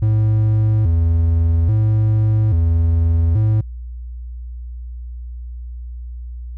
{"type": "tone with vibrato", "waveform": "triangle", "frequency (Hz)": 94.8, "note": "F#2", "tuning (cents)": 43, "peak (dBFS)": -10, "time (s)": [0.02, 3.61], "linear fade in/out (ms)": 5, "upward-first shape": "square", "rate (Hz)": 0.6, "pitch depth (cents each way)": 230, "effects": ["added 60 Hz sine -27 dBFS peak until 6.57 s"]}